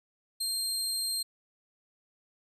25% pulse tone, 4189 Hz, C8, 1 cent sharp, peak -25 dBFS, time 0.4-1.23 s, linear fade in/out 10 ms, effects none

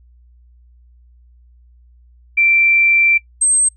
sine tone pair in turn, 2349 / 8323 Hz, D7 / C9, 0 / -10 cents, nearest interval octave + minor seventh, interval 2190 cents, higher second, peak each -10 dBFS, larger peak neither, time 2.37-3.18 / 3.41-3.69 s, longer first, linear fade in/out 10 ms, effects noise-tail reverb RT60 0.1 s tail -21 dB re dry + added 60 Hz sine -45 dBFS peak until 3.76 s

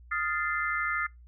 sine chord, F dominant seventh, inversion third, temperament equal with one note detuned, 1244.5 / 1396.9 / 1760 / 2077 Hz, Eb6 / F6 / A6 / C7, 0 / 0 / 0 / -13 cents, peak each -33 dBFS, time 0.11-1.07 s, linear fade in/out 10 ms, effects noise-tail reverb RT60 0.2 s tail -25 dB re dry + added 60 Hz sine -49 dBFS peak until 1.27 s

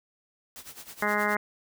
white noise with tremolo, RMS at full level -42 dBFS, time 0.56-1.35 s, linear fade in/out 0 ms, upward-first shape sine, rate 9.5 Hz, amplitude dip 80%
harmonic tone, 208.3 Hz, G#3, 5 cents sharp, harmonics 1 / 2 / 3 / 4 / 5 / 6 / 7 / 8 / 9 / 10, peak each -33 / -33 / -33 / -33 / -33 / -33 / -33 / -33 / -33 / -33 dBFS, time 1.02-1.37 s, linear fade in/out 5 ms
effects none

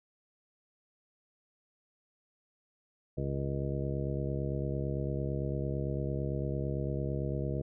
harmonic tone, 68.9 Hz, C#2, 10 cents flat, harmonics 1 / 2 / 3 / 4 / 5 / 6 / 7 / 9, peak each -38 / -34 / -41 / -45 / -40 / -43 / -41 / -43 dBFS, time 3.17-7.62 s, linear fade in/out 10 ms, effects none

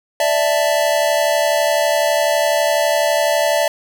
square chord, D suspended second, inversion none, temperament equal, 587.3 / 659.3 / 880 Hz, D5 / E5 / A5, 0 / 0 / 0 cents, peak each -18 / -18 / -23 dBFS, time 0.2-3.68 s, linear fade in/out 2 ms, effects none

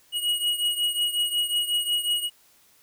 square beating tone pair, 2900 / 2905.5 Hz, F#7 / F#7, -35 / -32 cents, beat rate 5.5 Hz, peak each -25 / -29 dBFS, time 0.12-2.3 s, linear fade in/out 50 ms, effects white hiss -59 dBFS RMS until 2.82 s

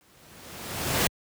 pink noise with exponential growth, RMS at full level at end -21 dBFS, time 0.01-1.07 s, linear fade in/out 0 ms, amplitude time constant 230 ms, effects high-pass 80 Hz 12 dB/octave

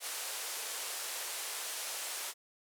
white band-pass noise, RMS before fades -40 dBFS, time 0-2.34 s, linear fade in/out 50 ms, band 430 to 12000 Hz, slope 24 dB/octave, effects none

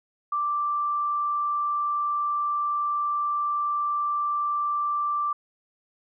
sine tone, 1174.7 Hz, D6, in tune, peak -23 dBFS, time 0.32-5.33 s, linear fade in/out 5 ms, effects none

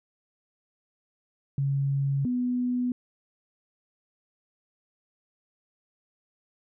sine tone pair in turn, 138.59 / 247.6 Hz, C#3 / B3, 0 / +5 cents, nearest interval minor seventh, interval 1005 cents, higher second, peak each -23 / -24 dBFS, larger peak first, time 1.58-2.25 / 2.25-2.92 s, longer neither, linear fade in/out 2 ms, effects none

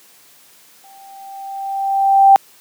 sine tone with exponential growth, 784 Hz, G5, in tune, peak -3 dBFS, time 0.84-2.36 s, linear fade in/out 0 ms, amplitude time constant 330 ms, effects white hiss -48 dBFS RMS until 2.6 s + high-pass 150 Hz 12 dB/octave

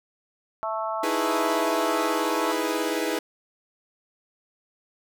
harmonic tone, 220 Hz, A3, in tune, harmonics 3 / 4 / 5 / 6, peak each -30 / -31 / -32 / -33 dBFS, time 0.63-2.52 s, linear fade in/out 0 ms
sawtooth chord, E major seventh, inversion third, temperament equal, 311.1 / 329.6 / 415.3 / 493.9 Hz, D#4 / E4 / G#4 / B4, 0 / 0 / 0 / 0 cents, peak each -26 dBFS, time 1.03-3.19 s, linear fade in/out 5 ms
effects none

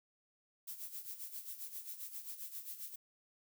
violet noise with tremolo, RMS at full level -44 dBFS, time 0.67-2.96 s, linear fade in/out 10 ms, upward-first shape sine, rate 7.5 Hz, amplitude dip 70%, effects none

